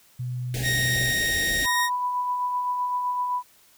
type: tone with pitch glide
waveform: sine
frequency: 124.5 to 126.02 Hz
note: B2 to B2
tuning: +14 to +35 cents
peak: -27 dBFS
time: 0.19-1.12 s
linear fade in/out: 10 ms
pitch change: +21 cents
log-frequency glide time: 0.58-0.64 s
type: band-stop noise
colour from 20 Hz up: pink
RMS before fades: -32 dBFS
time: 0.54-1.66 s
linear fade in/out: 2 ms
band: 800 to 1600 Hz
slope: 96 dB/octave
type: tone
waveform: sawtooth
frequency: 1864.7 Hz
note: A#6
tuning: in tune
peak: -19 dBFS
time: 0.62-1.9 s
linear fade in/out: 50 ms
type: tone with tremolo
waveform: sine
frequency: 990 Hz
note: B5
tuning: 4 cents sharp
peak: -22 dBFS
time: 1.64-3.43 s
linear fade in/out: 50 ms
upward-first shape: sine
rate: 7.8 Hz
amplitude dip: 30%
effects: white hiss -57 dBFS RMS until 3.77 s